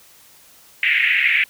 white band-pass noise, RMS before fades -17 dBFS, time 0.83-1.44 s, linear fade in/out 2 ms, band 1900 to 2500 Hz, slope 48 dB/octave, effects white hiss -49 dBFS RMS until 1.49 s

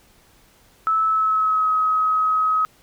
sine tone with pitch glide, 1306 to 1271 Hz, E6 to D#6, -17 to +36 cents, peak -16 dBFS, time 0.87-2.65 s, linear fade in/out 0 ms, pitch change -47 cents, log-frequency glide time 1.06-1.7 s, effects pink hiss -55 dBFS RMS until 2.82 s

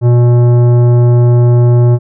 triangle tone with tanh clipping, 120.9 Hz, B2, 36 cents flat, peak -6 dBFS, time 0.01-1.99 s, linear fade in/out 50 ms, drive 17 dB, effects none

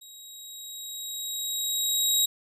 20% pulse tone with level ramp, 3816 Hz, A#7, 40 cents sharp, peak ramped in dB -40 to -14 dBFS, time 0.01-2.26 s, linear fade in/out 10 ms, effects none

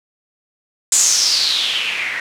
blue noise with low-pass filter sweep, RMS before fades -17 dBFS, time 0.92-2.2 s, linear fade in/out 2 ms, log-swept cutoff 7600 to 1900 Hz, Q 5.3, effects none

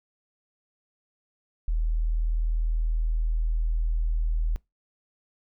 sine tone, 40.14 Hz, E1, 45 cents flat, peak -22 dBFS, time 1.68-4.56 s, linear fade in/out 0 ms, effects noise-tail reverb RT60 0.2 s tail -24 dB re dry

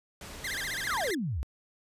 pink low-pass noise, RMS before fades -44 dBFS, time 0.21-1.11 s, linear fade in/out 2 ms, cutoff 11000 Hz, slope 12 dB/octave
sawtooth tone with vibrato, 1819 Hz, A#6, 43 cents flat, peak -29 dBFS, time 0.44-1.15 s, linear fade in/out 5 ms, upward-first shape sine, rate 15 Hz, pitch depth 260 cents each way
sine exponential sweep, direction down, 1726 to 58 Hz, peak -29 dBFS, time 0.87-1.43 s, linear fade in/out 0 ms
effects resampled to 32000 Hz

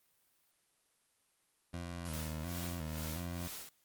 20% pulse tone with vibrato, 82.41 Hz, E2, in tune, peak -34 dBFS, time 1.73-3.48 s, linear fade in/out 10 ms, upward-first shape square, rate 1.4 Hz, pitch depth 89 cents each way
white noise with tremolo, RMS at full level -45 dBFS, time 2.05-3.69 s, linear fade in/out 2 ms, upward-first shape sine, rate 2.2 Hz, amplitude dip 80%
effects white hiss -74 dBFS RMS until 3.84 s + Opus 32 kbps

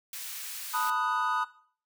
white high-pass noise, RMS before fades -39 dBFS, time 0.13-0.9 s, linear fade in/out 2 ms, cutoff 1500 Hz, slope 12 dB/octave
triangle chord, B dominant seventh, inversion third, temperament equal with one note detuned, 885.1 / 987.8 / 1244.5 / 1480 Hz, A5 / B5 / D#6 / F#6, +10 / 0 / 0 / 0 cents, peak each -33 / -30 / -28 / -33 dBFS, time 0.73-1.45 s, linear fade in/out 20 ms
effects noise-tail reverb RT60 0.5 s tail -17 dB re dry

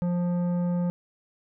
sine tone with tanh clipping, 175.9 Hz, F3, 13 cents sharp, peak -25 dBFS, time 0.02-0.9 s, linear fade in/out 0 ms, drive 11 dB, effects none

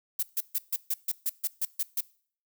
violet noise bursts, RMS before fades -28 dBFS, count 11, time 0.19-2.008 s, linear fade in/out 5 ms, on 38 ms, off 140 ms, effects noise-tail reverb RT60 0.5 s tail -22 dB re dry

